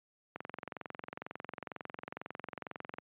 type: click train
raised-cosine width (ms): 0.5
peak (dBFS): -25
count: 59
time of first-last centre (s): 0.36-2.984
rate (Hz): 22.1
effects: high-pass 150 Hz 12 dB/octave + resampled to 8000 Hz

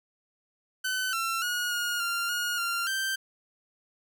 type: tone with pitch steps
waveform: sawtooth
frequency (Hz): 1516 / 1350 / 1447 / 1433 / 1390 / 1436 / 1386 / 1563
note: F#6 / E6 / F#6 / F6 / F6 / F6 / F6 / G6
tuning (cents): +42 / +41 / -39 / +44 / -9 / +48 / -14 / -6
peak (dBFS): -24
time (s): 0.84-3.16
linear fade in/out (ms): 10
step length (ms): 290
effects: none

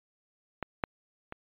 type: clicks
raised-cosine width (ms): 0.5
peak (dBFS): -18 / -12 / -24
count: 3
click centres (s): 0.627 / 0.838 / 1.324
effects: resampled to 8000 Hz

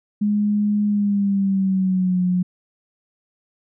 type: tone with pitch glide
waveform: sine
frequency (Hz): 207.7 to 180.81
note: G#3 to F#3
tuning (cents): 0 to -40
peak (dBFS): -16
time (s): 0.21-2.43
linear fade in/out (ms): 10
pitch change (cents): -240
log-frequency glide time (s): 0.86-2.22
effects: none

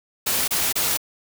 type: noise bursts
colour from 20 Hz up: white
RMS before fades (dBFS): -22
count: 3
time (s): 0.26-0.974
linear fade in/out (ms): 10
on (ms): 220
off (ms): 27
effects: none

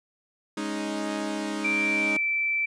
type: chord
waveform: sawtooth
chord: Ab suspended fourth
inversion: none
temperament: equal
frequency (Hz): 207.7 / 277.2 / 311.1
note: Ab3 / Db4 / Eb4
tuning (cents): 0 / 0 / 0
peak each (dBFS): -29 / -32 / -27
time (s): 0.57-2.17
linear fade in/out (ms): 5
type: tone with pitch glide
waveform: sine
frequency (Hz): 2349 to 2329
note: D7 to D7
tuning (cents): 0 to -15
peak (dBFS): -23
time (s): 1.64-2.66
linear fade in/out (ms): 10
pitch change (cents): -15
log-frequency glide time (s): 1.74-2.18
effects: resampled to 22050 Hz

